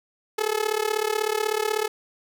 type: tone with amplitude modulation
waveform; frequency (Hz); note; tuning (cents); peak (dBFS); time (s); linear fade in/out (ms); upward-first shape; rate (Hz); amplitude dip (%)
sawtooth; 430; A4; -40; -15; 0.38-1.88; 10; sine; 36.2; 90
effects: none